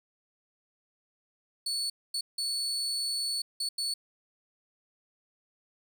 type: tone bursts at uneven times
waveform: 35% pulse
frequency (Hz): 4435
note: C#8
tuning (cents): 0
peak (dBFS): -28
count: 5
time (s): 1.66-1.9 / 2.14-2.21 / 2.38-3.42 / 3.6-3.69 / 3.78-3.94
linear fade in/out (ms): 5
effects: none